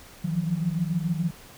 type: tone cluster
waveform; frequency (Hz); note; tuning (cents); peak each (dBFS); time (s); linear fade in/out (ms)
sine; 158.7 / 172.3 / 179.3; D#3 / F3 / F3; +35 / -23 / +46; -27 / -30 / -28; 0.24-1.31; 10
effects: pink hiss -48 dBFS RMS until 1.57 s

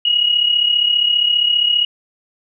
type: tone pair together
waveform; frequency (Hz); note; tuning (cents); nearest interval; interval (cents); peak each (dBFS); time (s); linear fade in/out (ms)
sine; 2866 / 2901; F7 / F#7; +44 / -35; unison; 21; -19 / -13; 0.05-1.85; 5
effects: none

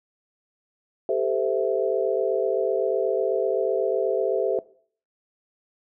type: chord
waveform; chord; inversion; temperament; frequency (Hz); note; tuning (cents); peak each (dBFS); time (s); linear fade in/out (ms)
sine; A minor seventh; third; equal with one note detuned; 392 / 440 / 514.9 / 659.3; G4 / A4 / C5 / E5; 0 / 0 / -28 / 0; -26; 1.09-4.59; 2
effects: noise-tail reverb RT60 0.5 s tail -19 dB re dry

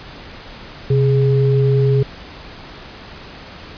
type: tone pair together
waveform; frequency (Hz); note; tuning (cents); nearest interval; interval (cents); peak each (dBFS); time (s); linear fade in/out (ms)
sine; 130.81 / 415.3; C3 / G#4; 0 / 0; octave + minor sixth; 2000; -12 / -17; 0.9-2.03; 5
effects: pink hiss -36 dBFS RMS until 3.77 s + resampled to 11025 Hz

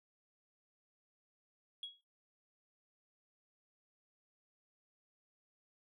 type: tone with exponential decay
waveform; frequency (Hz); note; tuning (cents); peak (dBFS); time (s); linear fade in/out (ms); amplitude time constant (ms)
sine; 3322; G#7; 0; -37; 1.83-2.01; 2; 39
effects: noise-tail reverb RT60 0.2 s tail -17 dB re dry + tanh soft clip ceiling -37 dBFS

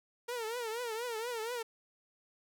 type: tone with vibrato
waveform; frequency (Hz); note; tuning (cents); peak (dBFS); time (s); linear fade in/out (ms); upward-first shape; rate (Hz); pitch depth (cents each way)
sawtooth; 464.2; A#4; -7; -32; 0.28-1.63; 10; triangle; 4.2; 140
effects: none

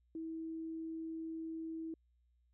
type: tone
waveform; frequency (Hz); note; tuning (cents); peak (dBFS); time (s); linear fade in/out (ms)
sine; 323.8; E4; -31; -40; 0.15-1.94; 2
effects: added 60 Hz sine -70 dBFS peak until 2.53 s

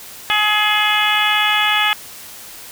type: harmonic tone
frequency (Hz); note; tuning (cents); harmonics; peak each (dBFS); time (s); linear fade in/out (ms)
421.7; G#4; +26; 2 / 3 / 4 / 5 / 6 / 7 / 8; -21 / -21 / -21 / -21 / -21 / -21 / -21; 0.3-1.93; 0
effects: white hiss -36 dBFS RMS until 2.71 s

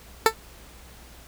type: tone with exponential decay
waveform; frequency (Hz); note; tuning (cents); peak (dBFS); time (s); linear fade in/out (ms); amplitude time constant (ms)
15% pulse; 444.5; A4; +18; -4; 0.26-0.34; 1; 16
effects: added 60 Hz sine -49 dBFS peak until 1.27 s + pink hiss -49 dBFS RMS until 1.27 s

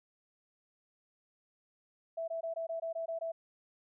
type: tone bursts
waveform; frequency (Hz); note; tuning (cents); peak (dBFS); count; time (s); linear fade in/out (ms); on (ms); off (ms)
sine; 659.3; E5; 0; -34; 9; 2.17-3.32; 10; 110; 20
effects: none

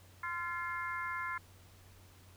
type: harmonic tone with a mistuned harmonic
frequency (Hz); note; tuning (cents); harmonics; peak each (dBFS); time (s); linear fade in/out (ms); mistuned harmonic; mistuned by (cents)
345; F4; -21; 3 / 4 / 5 / 6; -40 / -41 / -42 / -43; 0.23-1.38; 5; 6; +40
effects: added 92 Hz sine -58 dBFS peak until 2.36 s + pink hiss -62 dBFS RMS until 2.36 s

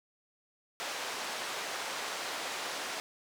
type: band-pass noise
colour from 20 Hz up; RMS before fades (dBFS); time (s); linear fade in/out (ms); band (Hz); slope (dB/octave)
pink; -38; 0.8-3; 0; 570 to 6900; 12
effects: none

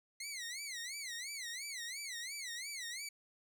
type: tone with vibrato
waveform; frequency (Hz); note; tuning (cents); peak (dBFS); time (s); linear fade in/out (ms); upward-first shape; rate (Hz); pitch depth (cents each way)
15% pulse; 2068; C7; -21; -35; 0.2-3.09; 5; sine; 2.9; 200
effects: none

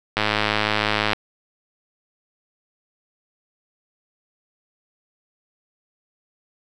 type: click train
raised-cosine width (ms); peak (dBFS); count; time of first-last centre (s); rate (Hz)
0.3; -3; 103; 0.17-1.132; 106
effects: none

